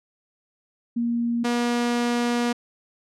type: tone pair in turn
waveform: sine / sawtooth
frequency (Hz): 235.6 / 239.7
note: A#3 / A#3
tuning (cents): +19 / +48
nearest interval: unison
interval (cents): 29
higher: second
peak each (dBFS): -21 / -17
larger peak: second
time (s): 0.96-1.44 / 1.44-2.53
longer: second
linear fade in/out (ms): 10
effects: low-pass 8000 Hz 12 dB/octave